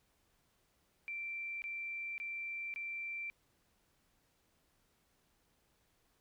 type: tone bursts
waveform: sine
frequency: 2349 Hz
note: D7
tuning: in tune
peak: -39 dBFS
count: 4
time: 1.08-3.3 s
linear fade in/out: 0 ms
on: 540 ms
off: 20 ms
effects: pink hiss -75 dBFS RMS until 6.2 s